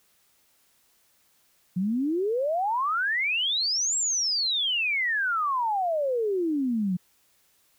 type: exponential two-way sweep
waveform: sine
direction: up then down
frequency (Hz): 174 to 7700 to 174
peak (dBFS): -23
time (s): 1.76-6.97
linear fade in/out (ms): 10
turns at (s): 3.97
effects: white hiss -65 dBFS RMS until 7.78 s